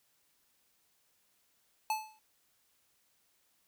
square tone with exponential decay, 868 Hz, A5, 24 cents flat, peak -28 dBFS, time 1.9-2.19 s, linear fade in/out 2 ms, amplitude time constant 63 ms, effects white hiss -73 dBFS RMS until 3.67 s

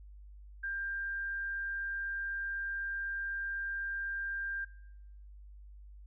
sine tone, 1592 Hz, G6, 26 cents sharp, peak -34 dBFS, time 0.63-4.65 s, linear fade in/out 10 ms, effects noise-tail reverb RT60 0.9 s tail -24 dB re dry + added 50 Hz sine -49 dBFS peak until 6.06 s

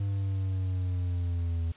triangle linear sweep, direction down, 100 to 82.41 Hz, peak -25 dBFS, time 0-1.72 s, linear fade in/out 5 ms, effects white hiss -55 dBFS RMS until 1.76 s + resampled to 8000 Hz

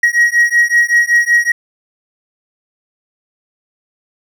triangle beating tone pair, 1895 / 1900.3 Hz, A#6 / A#6, +28 / +33 cents, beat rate 5.3 Hz, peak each -10 dBFS, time 0.03-1.52 s, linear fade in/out 5 ms, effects none

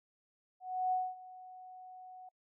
sine tone with ADSR envelope, 740 Hz, F#5, in tune, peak -28 dBFS, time 0.6-2.29 s, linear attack 320 ms, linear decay 230 ms, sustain -20 dB, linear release 5 ms, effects noise-tail reverb RT60 0.1 s tail -25 dB re dry

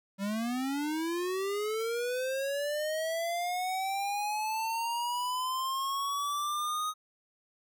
square linear sweep, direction up, 192.1 to 1255 Hz, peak -31 dBFS, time 0.18-6.94 s, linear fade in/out 50 ms, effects none

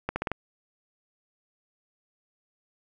accelerating click train, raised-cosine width 0.5 ms, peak -13 dBFS, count 5, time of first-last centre 0.09-0.316 s, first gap 70 ms, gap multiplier 0.86, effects none

